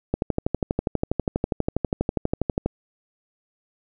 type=click train; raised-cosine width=2 ms; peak=-8 dBFS; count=32; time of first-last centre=0.14-2.66 s; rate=12.3 Hz; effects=none